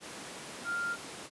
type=tone in noise; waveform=sine; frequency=1396.9 Hz; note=F6; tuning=in tune; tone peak=-31 dBFS; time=0.64-0.97 s; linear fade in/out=50 ms; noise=pink; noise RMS=-43 dBFS; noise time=0-1.3 s; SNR=+9 dB; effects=high-pass 200 Hz 12 dB/octave + resampled to 24000 Hz